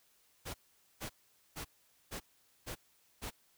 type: noise bursts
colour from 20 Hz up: pink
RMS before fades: -42 dBFS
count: 6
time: 0.45-3.308 s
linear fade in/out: 20 ms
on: 93 ms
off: 460 ms
effects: white hiss -70 dBFS RMS until 3.57 s